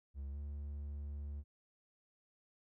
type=tone with pitch glide; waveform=triangle; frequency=69.3 to 72.24 Hz; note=C#2 to D2; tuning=0 to -28 cents; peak=-39 dBFS; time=0.14-1.44 s; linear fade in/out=50 ms; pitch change=+72 cents; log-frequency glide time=0.31-0.37 s; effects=none